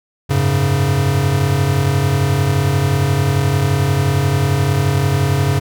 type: chord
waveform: square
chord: F# suspended second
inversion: none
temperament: equal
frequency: 92.5 / 103.83 / 138.59 Hz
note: F#2 / G#2 / C#3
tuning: 0 / 0 / 0 cents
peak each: -20 / -20 / -16 dBFS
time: 0.29-5.6 s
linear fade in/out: 20 ms
effects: none